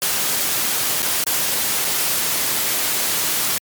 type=noise with dropouts; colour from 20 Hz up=white; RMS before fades=-20 dBFS; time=0.02-3.58 s; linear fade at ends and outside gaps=0 ms; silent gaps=1.021-1.028 / 1.239-1.267 / 1.846-1.85 s; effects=high-pass 100 Hz 12 dB/octave + MP3 96 kbps